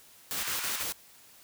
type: noise bursts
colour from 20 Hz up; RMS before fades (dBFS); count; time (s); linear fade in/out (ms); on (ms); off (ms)
white; -34; 4; 0.31-0.922; 0; 120; 44
type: high-pass noise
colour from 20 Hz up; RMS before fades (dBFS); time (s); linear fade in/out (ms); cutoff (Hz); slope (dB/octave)
pink; -36; 0.36-0.84; 20; 1100; 24
effects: white hiss -56 dBFS RMS until 1.43 s